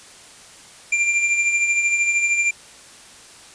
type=tone with tremolo; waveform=square; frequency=2378 Hz; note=D7; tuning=21 cents sharp; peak=-15 dBFS; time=0.92-2.51 s; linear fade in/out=5 ms; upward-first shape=triangle; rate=13 Hz; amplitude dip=55%; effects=white hiss -44 dBFS RMS until 3.54 s + resampled to 22050 Hz